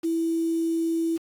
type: tone with quantisation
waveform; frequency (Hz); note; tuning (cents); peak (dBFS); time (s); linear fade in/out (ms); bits
sine; 329.6; E4; 0; -22; 0.03-1.18; 20; 7
effects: AAC 64 kbps